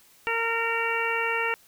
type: harmonic tone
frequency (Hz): 459.2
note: A#4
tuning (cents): -26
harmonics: 1 / 2 / 3 / 4 / 5 / 6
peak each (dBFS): -31 / -31 / -31 / -31 / -31 / -31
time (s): 0.27-1.54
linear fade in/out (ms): 0
effects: white hiss -57 dBFS RMS until 1.67 s